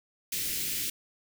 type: band-stop noise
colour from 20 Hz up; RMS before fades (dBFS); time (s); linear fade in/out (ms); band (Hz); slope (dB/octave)
white; -32; 0.32-0.9; 5; 400 to 2000; 24
effects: none